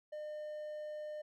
triangle tone, 605 Hz, D#5, 49 cents flat, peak -39 dBFS, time 0.12-1.22 s, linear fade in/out 10 ms, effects none

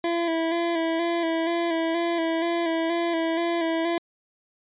25% pulse tone with vibrato, 333.6 Hz, E4, 21 cents sharp, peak -19 dBFS, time 0.04-3.98 s, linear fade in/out 2 ms, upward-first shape square, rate 2.1 Hz, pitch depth 32 cents each way, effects resampled to 8000 Hz

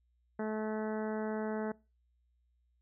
harmonic tone, 216.3 Hz, A3, 29 cents flat, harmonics 1 / 2 / 3 / 4 / 5 / 6 / 7 / 8 / 9, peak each -36 / -38 / -42 / -45 / -52 / -52 / -49 / -53 / -56 dBFS, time 0.39-1.72 s, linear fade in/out 5 ms, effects noise-tail reverb RT60 0.3 s tail -23 dB re dry + added 60 Hz sine -70 dBFS peak until 2.81 s

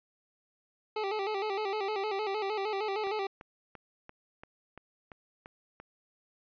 25% pulse tone with vibrato, 410 Hz, G#4, 22 cents flat, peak -27 dBFS, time 0.96-3.27 s, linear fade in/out 5 ms, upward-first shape square, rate 6.5 Hz, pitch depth 84 cents each way
click train, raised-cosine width 0.5 ms, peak -31 dBFS, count 9, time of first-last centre 3.07-5.8 s, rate 2.93 Hz
effects resampled to 11025 Hz

